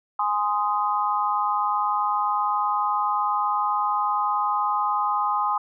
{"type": "chord", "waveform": "sine", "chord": "Ab major", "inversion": "none", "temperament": "just", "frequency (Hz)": [830.6, 1038.3, 1245.9], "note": ["Ab5", "C6", "Eb6"], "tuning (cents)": [0, -14, 2], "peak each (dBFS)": -25, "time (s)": [0.19, 5.58], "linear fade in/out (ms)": 5, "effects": []}